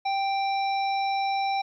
harmonic tone with a mistuned harmonic, 785 Hz, G5, 2 cents sharp, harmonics 1 / 3 / 5 / 7, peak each -24 / -34 / -38 / -41 dBFS, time 0.05-1.62 s, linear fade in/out 10 ms, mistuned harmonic 7, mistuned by -21 cents, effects 11-bit

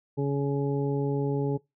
harmonic tone, 140.5 Hz, C#3, 24 cents sharp, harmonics 1 / 2 / 3 / 4 / 6, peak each -27 / -31 / -29 / -41 / -40 dBFS, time 0.17-1.58 s, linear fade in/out 20 ms, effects noise-tail reverb RT60 0.2 s tail -22 dB re dry

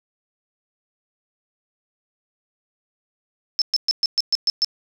sine tone bursts, 5274 Hz, E8, in tune, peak -15 dBFS, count 8, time 3.59-4.646 s, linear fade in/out 0 ms, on 27 ms, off 120 ms, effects none

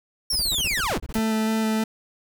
sawtooth linear sweep, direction down, 5588 to 132.6 Hz, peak -19 dBFS, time 0.3-0.98 s, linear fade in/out 5 ms
brown noise bursts, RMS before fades -32 dBFS, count 14, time 0.32-1.192 s, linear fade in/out 5 ms, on 40 ms, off 24 ms
white noise with exponential decay, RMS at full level -31 dBFS, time 1.14-1.27 s, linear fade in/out 2 ms, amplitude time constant 28 ms
40% pulse tone with vibrato, 220 Hz, A3, in tune, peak -20 dBFS, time 1.15-1.84 s, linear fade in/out 5 ms, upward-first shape square, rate 3.1 Hz, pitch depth 8 cents each way
effects none

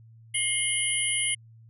sine tone cluster, 2127 / 2943 / 3143 / 9790 Hz, C7 / F#7 / G7 / D#9, +28 / -10 / +4 / -29 cents, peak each -29 / -32 / -34 / -27 dBFS, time 0.34-1.35 s, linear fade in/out 10 ms, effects added 113 Hz sine -49 dBFS peak until 1.69 s

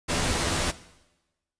pink noise with comb filter, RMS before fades -26 dBFS, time 0.08-0.72 s, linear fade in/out 20 ms, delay 12 ms, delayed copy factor +0.55, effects noise-tail reverb RT60 1.0 s tail -17 dB re dry + resampled to 22050 Hz

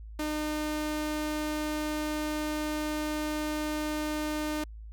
sawtooth tone, 304 Hz, D#4, 40 cents flat, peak -26 dBFS, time 0.19-4.64 s, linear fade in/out 5 ms, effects added 54 Hz sine -41 dBFS peak until 4.92 s

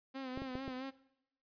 sawtooth tone with vibrato, 261.6 Hz, C4, in tune, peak -37 dBFS, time 0.14-0.91 s, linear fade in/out 20 ms, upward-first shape sine, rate 4.5 Hz, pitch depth 58 cents each way
clicks, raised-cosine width 2 ms, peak -28 dBFS, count 4, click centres 0.375 / 0.42 / 0.554 / 0.679 s
effects noise-tail reverb RT60 0.8 s tail -19 dB re dry + resampled to 11025 Hz

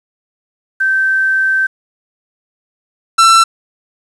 sine / 45% pulse tone pair in turn, 1552 / 1341.5 Hz, G6 / E6, -18 / +30 cents, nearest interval minor third, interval 252 cents, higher first, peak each -10 / -5 dBFS, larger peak second, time 0.8-1.67 / 3.18-3.44 s, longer first, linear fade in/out 10 ms, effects resampled to 24000 Hz + 7-bit

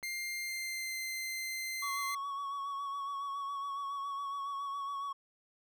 click, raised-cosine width 0.5 ms, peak -36 dBFS, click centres 0.028 s
sawtooth tone with pitch glide, 2100 to 2078 Hz, C7 to C7, +6 to -12 cents, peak -33 dBFS, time 0.03-2.15 s, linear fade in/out 5 ms, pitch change -18 cents, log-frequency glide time 0.45-0.96 s
triangle tone with vibrato, 1117 Hz, C#6, 13 cents sharp, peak -34 dBFS, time 1.82-5.13 s, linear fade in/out 10 ms, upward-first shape sine, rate 7.2 Hz, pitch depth 28 cents each way
effects none

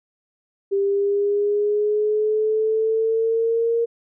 sine exponential sweep, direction up, 394.8 to 466.2 Hz, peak -17 dBFS, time 0.71-3.86 s, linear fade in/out 20 ms, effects none

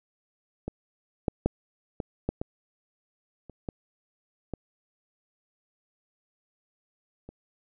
clicks, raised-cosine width 2 ms, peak -19 / -11 / -9 / -17 / -13 / -17 / -30 / -19 / -19 / -29 dBFS, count 10, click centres 0.68 / 1.282 / 1.46 / 2.002 / 2.29 / 2.415 / 3.497 / 3.688 / 4.537 / 7.29 s, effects none

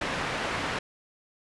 white low-pass noise, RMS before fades -31 dBFS, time 0.01-0.79 s, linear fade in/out 5 ms, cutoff 2000 Hz, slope 12 dB/octave, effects resampled to 24000 Hz

